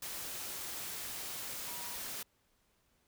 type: tone in noise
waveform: sine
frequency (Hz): 961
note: B5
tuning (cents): -48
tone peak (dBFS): -51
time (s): 1.67-1.95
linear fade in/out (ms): 5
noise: white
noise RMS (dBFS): -42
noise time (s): 0.02-2.23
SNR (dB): -12
effects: pink hiss -74 dBFS RMS until 3.07 s